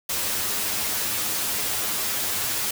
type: noise with comb filter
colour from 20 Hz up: white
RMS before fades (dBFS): -26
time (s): 0.09-2.71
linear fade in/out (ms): 5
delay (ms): 9.5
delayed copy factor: +0.8
effects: none